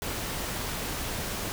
pink noise, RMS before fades -33 dBFS, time 0.02-1.52 s, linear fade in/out 0 ms, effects none

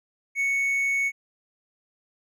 triangle tone, 2217 Hz, C#7, in tune, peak -20 dBFS, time 0.35-1.12 s, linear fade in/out 50 ms, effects none

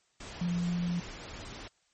sine tone in noise, 174.6 Hz, F3, in tune, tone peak -28 dBFS, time 0.41-1 s, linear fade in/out 5 ms, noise pink, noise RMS -44 dBFS, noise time 0.2-1.68 s, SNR +13 dB, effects white hiss -71 dBFS RMS until 1.93 s + MP3 32 kbps

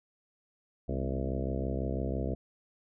harmonic tone with a mistuned harmonic, 66 Hz, C2, 16 cents sharp, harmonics 1 / 2 / 3 / 4 / 5 / 6 / 7 / 8 / 9 / 10, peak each -34 / -37 / -39 / -40 / -41 / -42 / -42 / -43 / -44 / -44 dBFS, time 0.88-2.35 s, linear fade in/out 10 ms, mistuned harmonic 3, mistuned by +75 cents, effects none

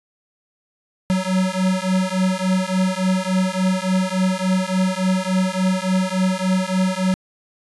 square beating tone pair, 185 / 188.5 Hz, F#3 / F#3, 0 / +32 cents, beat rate 3.5 Hz, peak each -21 dBFS, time 1.1-7.14 s, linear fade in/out 0 ms, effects resampled to 24000 Hz

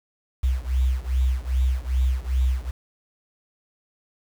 sine beating tone pair, 62.9 / 65.4 Hz, B1 / C2, +32 / 0 cents, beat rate 2.5 Hz, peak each -22 / -23 dBFS, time 0.43-2.71 s, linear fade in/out 10 ms, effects 7-bit

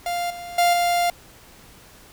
45% pulse tone with level steps, 698.5 Hz, F5, in tune, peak -23 / -33 / -15 / -18 dBFS, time 0.06-1.1 s, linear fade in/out 2 ms, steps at 0.3 / 0.58 / 0.73 s, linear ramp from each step 5 ms, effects pink hiss -48 dBFS RMS until 2.12 s

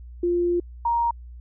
sine tone pair in turn, 349.2 / 938.2 Hz, F4 / A#5, 0 / +11 cents, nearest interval octave + perfect fourth, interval 1711 cents, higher second, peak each -19 dBFS, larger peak neither, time 0.23-0.6 / 0.85-1.11 s, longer first, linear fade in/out 5 ms, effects added 60 Hz sine -38 dBFS peak until 1.4 s

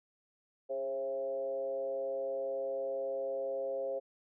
sine tone with frequency modulation, 537 Hz, C5, 45 cents sharp, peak -33 dBFS, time 0.69-4 s, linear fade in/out 20 ms, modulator 130 Hz, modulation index 0.75, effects none

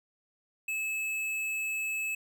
sine tone with tanh clipping, 2600 Hz, E7, 24 cents flat, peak -32 dBFS, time 0.68-2.15 s, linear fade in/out 5 ms, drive 14 dB, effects none

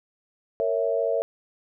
sine chord, A# diminished, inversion none, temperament equal with one note detuned, 460.8 / 554.4 / 659.3 Hz, A#4 / C#5 / E5, -20 / 0 / 0 cents, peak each -26 dBFS, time 0.6-1.22 s, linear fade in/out 0 ms, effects none

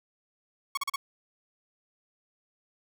sawtooth tone bursts, 1108.7 Hz, C#6, in tune, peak -24 dBFS, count 4, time 0.75-0.96 s, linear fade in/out 5 ms, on 24 ms, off 38 ms, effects none

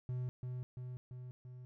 triangle tone with echo, 125.5 Hz, B2, 28 cents sharp, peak -34 dBFS, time 0.09-0.29 s, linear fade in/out 0 ms, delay 340 ms, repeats 4, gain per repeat -3 dB, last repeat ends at 1.65 s, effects none

